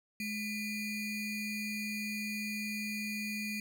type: ring-modulated tone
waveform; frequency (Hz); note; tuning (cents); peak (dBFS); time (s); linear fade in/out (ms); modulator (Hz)
square; 1108.7; C#6; 0; -33; 0.2-3.6; 2; 1320
effects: none